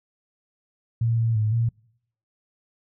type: tone with pitch steps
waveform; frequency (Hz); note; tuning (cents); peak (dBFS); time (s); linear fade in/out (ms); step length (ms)
sine; 115.4 / 114.4 / 107.9 / 116.1; A#2 / A#2 / A2 / A#2; -17 / -32 / -33 / -7; -19; 1.01-1.69; 5; 170
effects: noise-tail reverb RT60 0.7 s tail -26 dB re dry